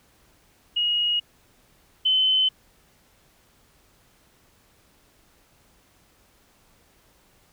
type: tone pair in turn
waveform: sine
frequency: 2884 / 3051 Hz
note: F#7 / G7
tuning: -45 / -48 cents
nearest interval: minor second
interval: 97 cents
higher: second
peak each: -20 / -17 dBFS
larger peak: second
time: 0.76-1.2 / 2.05-2.49 s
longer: neither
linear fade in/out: 10 ms
effects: pink hiss -60 dBFS RMS until 7.52 s